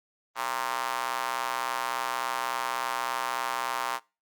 square tone with high-pass filter, 61.74 Hz, B1, in tune, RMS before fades -31 dBFS, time 0.35-4 s, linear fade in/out 50 ms, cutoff 1000 Hz, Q 2.7, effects noise-tail reverb RT60 0.3 s tail -24 dB re dry + Opus 24 kbps

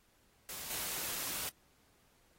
white noise with level steps, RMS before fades -44 / -39 dBFS, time 0.49-1.49 s, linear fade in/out 0 ms, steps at 0.7 s, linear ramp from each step 5 ms, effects pink hiss -70 dBFS RMS until 2.38 s + AAC 48 kbps

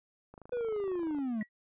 click train, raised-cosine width 1 ms, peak -36 dBFS, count 23, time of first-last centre 0.34-1.186 s, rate 26 Hz
triangle linear sweep, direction down, 498 to 205.1 Hz, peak -29 dBFS, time 0.52-1.43 s, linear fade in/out 5 ms
sine tone with exponential decay, 1926 Hz, B6, 44 cents flat, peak -36 dBFS, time 1.41-1.49 s, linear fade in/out 2 ms, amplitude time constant 16 ms
effects resampled to 8000 Hz

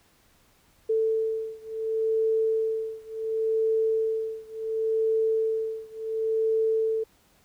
sine beating tone pair, 443.1 / 443.8 Hz, A4 / A4, +12 / +15 cents, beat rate 0.7 Hz, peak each -26 / -27 dBFS, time 0.89-7.04 s, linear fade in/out 10 ms, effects pink hiss -62 dBFS RMS until 7.44 s

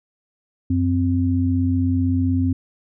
sine tone pair together, 92.21 / 260.8 Hz, F#2 / C4, -5 / -5 cents, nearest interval octave + tritone, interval 1800 cents, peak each -19 dBFS, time 0.7-2.53 s, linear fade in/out 5 ms, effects none

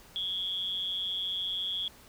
sine tone with amplitude modulation, 3350 Hz, G#7, 14 cents sharp, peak -27 dBFS, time 0.16-1.88 s, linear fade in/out 0 ms, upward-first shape sine, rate 186 Hz, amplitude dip 75%, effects pink hiss -55 dBFS RMS until 2.08 s

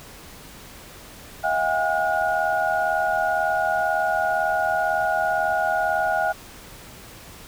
sine tone cluster, 644 / 722 / 804 / 1441 Hz, E5 / F#5 / G5 / F#6, -41 / -43 / +44 / -46 cents, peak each -25 dBFS, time 1.43-6.33 s, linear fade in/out 20 ms, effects pink hiss -43 dBFS RMS until 7.47 s

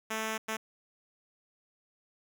5% pulse tone bursts at uneven times, 220 Hz, A3, in tune, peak -21 dBFS, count 2, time 0.1-0.38 / 0.48-0.57 s, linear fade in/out 10 ms, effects none

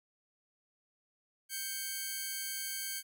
5% pulse tone pair together, 1567.7 / 2217 Hz, G6 / C#7, 0 / 0 cents, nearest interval tritone, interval 600 cents, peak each -28 / -30 dBFS, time 1.49-3.03 s, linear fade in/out 50 ms, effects none

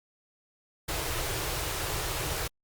pink band-stop noise, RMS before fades -32 dBFS, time 0.88-2.48 s, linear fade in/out 10 ms, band 160 to 300 Hz, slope 96 dB/octave, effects Opus 48 kbps

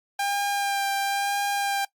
sawtooth tone with vibrato, 799 Hz, G5, 33 cents sharp, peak -20 dBFS, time 0.19-1.85 s, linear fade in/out 5 ms, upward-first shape sine, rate 1 Hz, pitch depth 16 cents each way, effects noise-tail reverb RT60 0.1 s tail -21 dB re dry + Opus 48 kbps

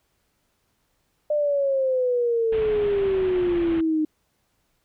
sine exponential sweep, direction down, 603 to 306.6 Hz, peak -19 dBFS, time 1.3-4.05 s, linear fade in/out 5 ms
pink low-pass noise, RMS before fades -36 dBFS, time 2.52-3.81 s, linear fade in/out 5 ms, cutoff 3300 Hz, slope 48 dB/octave
effects pink hiss -70 dBFS RMS until 4.84 s

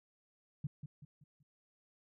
sine tone with echo, 145.1 Hz, D3, 21 cents flat, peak -34 dBFS, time 0.64-0.67 s, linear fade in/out 5 ms, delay 190 ms, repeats 4, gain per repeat -8 dB, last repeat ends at 1.43 s, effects none

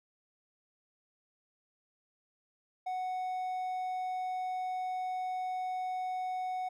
triangle tone, 740 Hz, F#5, in tune, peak -31 dBFS, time 2.86-6.69 s, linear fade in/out 10 ms, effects none

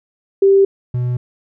sine / triangle tone pair in turn, 392 / 123.47 Hz, G4 / B2, 0 / 0 cents, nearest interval octave + minor sixth, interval 2000 cents, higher first, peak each -7 / -14 dBFS, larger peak first, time 0.42-0.65 / 0.94-1.17 s, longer neither, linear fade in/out 5 ms, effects none

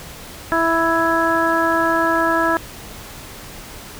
harmonic tone with a mistuned harmonic, 329.6 Hz, E4, in tune, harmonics 1 / 2 / 3 / 4 / 5, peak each -21 / -21 / -21 / -21 / -21 dBFS, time 0.52-2.57 s, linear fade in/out 0 ms, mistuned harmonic 5, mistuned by +16 cents, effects pink hiss -36 dBFS RMS until 3.99 s

